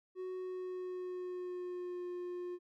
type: tone with pitch glide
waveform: triangle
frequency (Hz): 370 to 356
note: F#4 to F4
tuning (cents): 0 to +33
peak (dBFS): -37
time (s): 0.15-2.59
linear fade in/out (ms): 50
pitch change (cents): -67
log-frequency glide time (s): 0.35-2.07
effects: none